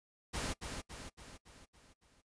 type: noise with echo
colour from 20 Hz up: pink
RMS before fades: -38 dBFS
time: 0.33-0.54 s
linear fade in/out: 20 ms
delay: 280 ms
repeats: 6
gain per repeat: -5 dB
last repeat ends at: 2.22 s
effects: noise-tail reverb RT60 0.1 s tail -21 dB re dry + resampled to 22050 Hz